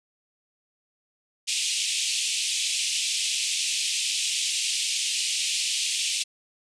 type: band-pass noise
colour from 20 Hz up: pink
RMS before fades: -27 dBFS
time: 1.47-6.24 s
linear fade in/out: 20 ms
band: 2500 to 9300 Hz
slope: 48 dB/octave
effects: none